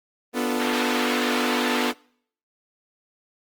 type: chord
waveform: sawtooth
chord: B half-diminished seventh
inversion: none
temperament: equal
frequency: 246.9 / 293.7 / 349.2 / 440 Hz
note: B3 / D4 / F4 / A4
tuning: 0 / 0 / 0 / 0 cents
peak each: -21 / -26 / -27 / -25 dBFS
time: 0.33-1.94 s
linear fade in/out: 50 ms
type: band-pass noise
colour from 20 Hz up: pink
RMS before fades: -29 dBFS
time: 0.6-1.91 s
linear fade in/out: 2 ms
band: 990 to 4000 Hz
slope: 24 dB/octave
effects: noise-tail reverb RT60 0.6 s tail -25 dB re dry + Opus 24 kbps